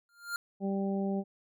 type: tone with exponential growth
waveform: square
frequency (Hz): 1400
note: F6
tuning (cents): +4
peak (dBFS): -30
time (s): 0.09-0.36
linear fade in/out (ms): 1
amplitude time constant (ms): 57
type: harmonic tone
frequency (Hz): 196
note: G3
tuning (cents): 0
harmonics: 1 / 2 / 3 / 4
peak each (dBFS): -30 / -36 / -40 / -42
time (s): 0.6-1.24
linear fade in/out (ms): 50
effects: none